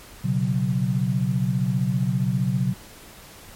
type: chord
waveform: sine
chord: B suspended second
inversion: none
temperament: equal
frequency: 123.47 / 138.59 / 185 Hz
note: B2 / C#3 / F#3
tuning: 0 / 0 / 0 cents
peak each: -24 dBFS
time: 0.24-2.74 s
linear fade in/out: 10 ms
effects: pink hiss -45 dBFS RMS until 3.55 s + MP3 64 kbps